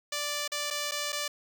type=tone with dropouts; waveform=5% pulse; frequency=587 Hz; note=D5; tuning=1 cent flat; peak=-19 dBFS; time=0.12-1.28 s; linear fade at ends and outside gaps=5 ms; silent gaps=0.478-0.518 / 0.704-0.708 / 0.912-0.918 / 1.122-1.127 s; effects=none